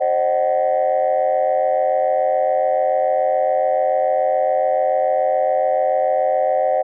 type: tone cluster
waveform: sine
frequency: 528 / 615 / 751 Hz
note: C5 / D#5 / F#5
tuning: +16 / -20 / +26 cents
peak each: -18 dBFS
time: 0-6.83 s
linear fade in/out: 20 ms
effects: tanh soft clip ceiling -9 dBFS